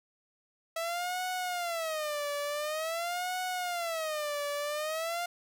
sawtooth tone with vibrato, 652 Hz, E5, 19 cents flat, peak -28 dBFS, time 0.76-5.26 s, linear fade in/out 5 ms, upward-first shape sine, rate 0.47 Hz, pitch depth 210 cents each way, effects none

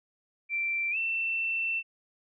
sine tone with pitch glide, 2349 to 2683 Hz, D7 to E7, 0 to +30 cents, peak -27 dBFS, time 0.49-1.83 s, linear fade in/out 50 ms, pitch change +230 cents, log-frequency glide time 0.91-0.97 s, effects none

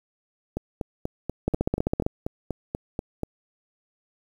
two click trains, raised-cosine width 2 ms, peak -9 / -14 dBFS, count 10 / 12, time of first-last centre 1.48-2.064 / 0.57-3.233 s, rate 15.4 / 4.13 Hz, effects 8-bit

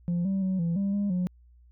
sine tone with pitch steps, 173.6 / 193.6 / 188.1 / 168.7 / 197.9 / 202.6 / 180.4 Hz, F3 / G3 / F#3 / E3 / G3 / G#3 / F#3, -10 / -21 / +29 / +40 / +17 / -43 / -44 cents, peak -22 dBFS, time 0.08-1.27 s, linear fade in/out 0 ms, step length 170 ms, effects tanh soft clip ceiling -23 dBFS + added 60 Hz sine -53 dBFS peak until 1.71 s

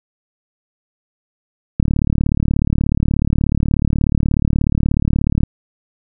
click train, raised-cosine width 5 ms, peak -3 dBFS, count 134, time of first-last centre 1.8-5.434 s, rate 36.6 Hz, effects none

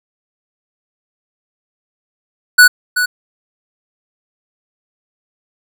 square tone with echo, 1478 Hz, F#6, 2 cents flat, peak -3 dBFS, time 2.58-2.68 s, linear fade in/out 10 ms, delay 380 ms, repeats 1, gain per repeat -10 dB, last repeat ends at 3.06 s, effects none

